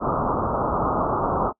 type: low-pass noise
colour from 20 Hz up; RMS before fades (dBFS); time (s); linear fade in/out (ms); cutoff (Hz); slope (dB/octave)
white; -23; 0-1.53; 50; 1300; 96
effects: noise-tail reverb RT60 0.1 s tail -24 dB re dry